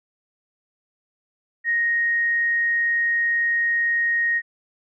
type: tone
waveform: sine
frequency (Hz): 1869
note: A#6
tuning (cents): +4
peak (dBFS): -18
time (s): 1.64-4.42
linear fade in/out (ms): 50
effects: none